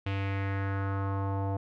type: tone with low-pass filter sweep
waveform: square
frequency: 98 Hz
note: G2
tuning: in tune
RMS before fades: -31 dBFS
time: 0.06-1.57 s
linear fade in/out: 5 ms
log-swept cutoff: 2800 to 780 Hz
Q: 2.7
effects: none